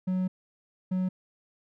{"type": "tone bursts at uneven times", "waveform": "triangle", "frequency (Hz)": 185, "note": "F#3", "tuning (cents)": 0, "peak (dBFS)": -23, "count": 2, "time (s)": [[0.07, 0.28], [0.91, 1.09]], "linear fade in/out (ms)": 10, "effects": []}